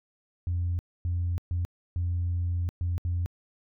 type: tone bursts at uneven times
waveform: sine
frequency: 87.31 Hz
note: F2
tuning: in tune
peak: -24 dBFS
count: 6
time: 0.47-0.79 / 1.05-1.38 / 1.51-1.65 / 1.96-2.69 / 2.81-2.98 / 3.05-3.26 s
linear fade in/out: 0 ms
effects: tanh soft clip ceiling -22 dBFS